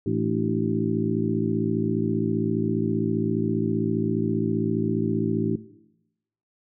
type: harmonic tone with a mistuned harmonic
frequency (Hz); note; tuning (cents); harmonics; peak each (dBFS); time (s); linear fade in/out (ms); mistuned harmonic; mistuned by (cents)
55; A1; 0; 2 / 3 / 4 / 5 / 6 / 7; -29 / -29 / -29 / -29 / -29 / -29; 0.06-5.56; 5; 5; +100
effects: noise-tail reverb RT60 0.9 s tail -17 dB re dry